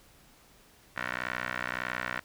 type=tone with band-pass filter; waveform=15% pulse; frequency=61.74 Hz; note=B1; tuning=in tune; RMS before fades=-35 dBFS; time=0.96-2.2 s; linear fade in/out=10 ms; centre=1700 Hz; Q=2.6; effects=pink hiss -59 dBFS RMS until 2.24 s

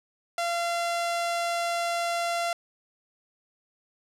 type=tone; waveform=sawtooth; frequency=686 Hz; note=F5; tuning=31 cents flat; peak=-22 dBFS; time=0.38-2.53 s; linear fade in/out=2 ms; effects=low-pass 10000 Hz 12 dB/octave

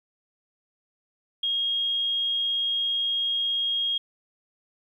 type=tone; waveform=sine; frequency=3261 Hz; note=G#7; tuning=32 cents flat; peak=-23 dBFS; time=1.43-3.98 s; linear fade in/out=5 ms; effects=10-bit

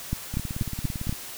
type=two click trains; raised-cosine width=5 ms; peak=-19 / -13 dBFS; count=15 / 5; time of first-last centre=0.34-1.127 / 0.13-1.094 s; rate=17.8 / 4.15 Hz; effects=white hiss -39 dBFS RMS until 1.37 s

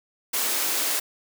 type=high-pass noise; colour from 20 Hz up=white; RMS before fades=-25 dBFS; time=0.33-1 s; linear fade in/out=10 ms; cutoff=250 Hz; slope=48 dB/octave; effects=none

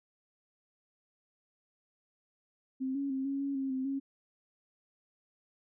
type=tone with pitch steps; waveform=sine; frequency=262.7 / 278.5 / 266.2 / 275.6 / 278.2 / 269 / 261.4 / 273.6 Hz; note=C4 / C#4 / C4 / C#4 / C#4 / C4 / C4 / C#4; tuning=+7 / +8 / +30 / -10 / +6 / +48 / -1 / -23 cents; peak=-31 dBFS; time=2.8-4 s; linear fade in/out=20 ms; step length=150 ms; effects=none

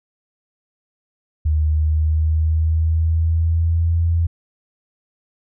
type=tone with pitch glide; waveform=sine; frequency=76.9 to 83.86 Hz; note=D#2 to E2; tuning=-20 to +30 cents; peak=-14 dBFS; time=1.45-4.27 s; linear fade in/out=10 ms; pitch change=+150 cents; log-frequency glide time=1.7-3.99 s; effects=none

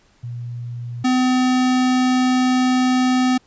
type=tone pair in turn; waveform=sine / square; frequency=120 / 254.3 Hz; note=B2 / C4; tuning=-49 / -49 cents; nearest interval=octave + minor second; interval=1300 cents; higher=second; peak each=-26 / -15 dBFS; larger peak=second; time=0.23-1.04 / 1.04-3.38 s; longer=second; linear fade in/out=10 ms; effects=pink hiss -57 dBFS RMS until 3.46 s + resampled to 16000 Hz

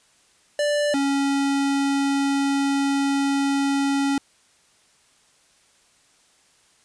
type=tone pair in turn; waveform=square; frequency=587.3 / 277.7 Hz; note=D5 / C#4; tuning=0 / +3 cents; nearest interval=octave + minor second; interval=1297 cents; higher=first; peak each=-20 dBFS; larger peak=neither; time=0.59-0.94 / 0.94-4.18 s; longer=second; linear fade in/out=2 ms; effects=white hiss -59 dBFS RMS until 6.84 s + resampled to 22050 Hz

